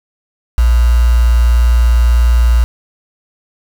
sine tone with quantisation, 59.2 Hz, A#1, 27 cents sharp, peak -6 dBFS, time 0.58-2.64 s, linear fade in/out 0 ms, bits 4, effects none

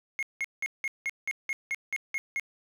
triangle tone bursts, 2157 Hz, C#7, 48 cents flat, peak -26 dBFS, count 11, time 0.19-2.397 s, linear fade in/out 0 ms, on 37 ms, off 180 ms, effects none

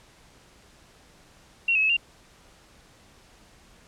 sine tone with pitch steps, 2736 / 2570 / 2587 / 2779 Hz, F7 / E7 / E7 / F7, -36 / -45 / -33 / -9 cents, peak -19 dBFS, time 1.68-1.968 s, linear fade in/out 5 ms, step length 72 ms, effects pink hiss -55 dBFS RMS until 3.87 s + low-pass 9000 Hz 12 dB/octave

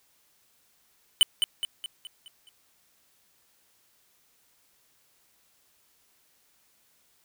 square tone with echo, 3000 Hz, F#7, 23 cents sharp, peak -15 dBFS, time 1.21-1.23 s, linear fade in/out 0 ms, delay 210 ms, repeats 6, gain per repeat -6 dB, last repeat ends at 2.49 s, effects white hiss -66 dBFS RMS until 7.24 s

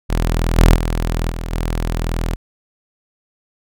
sawtooth tone with level steps, 41.2 Hz, E1, in tune, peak -11 / -3 / -13 / -19 / -14 dBFS, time 0.09-2.36 s, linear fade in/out 20 ms, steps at 0.58 / 0.75 / 1.3 / 1.51 s, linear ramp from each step 10 ms, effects none

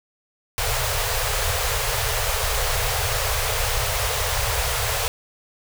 pink band-stop noise, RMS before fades -23 dBFS, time 0.58-5.08 s, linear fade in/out 0 ms, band 130 to 420 Hz, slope 96 dB/octave, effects none

